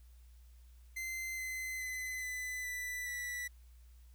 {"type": "tone with pitch steps", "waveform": "45% pulse", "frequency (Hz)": [2072, 2049, 2027, 2005, 1983, 1961.4], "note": ["C7", "C7", "B6", "B6", "B6", "B6"], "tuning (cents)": [-17, -37, 45, 26, 7, -12], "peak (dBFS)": -38, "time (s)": [0.96, 3.48], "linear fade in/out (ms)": 10, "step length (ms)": 420, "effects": ["added 60 Hz sine -55 dBFS peak until 4.14 s", "white hiss -72 dBFS RMS until 4.14 s"]}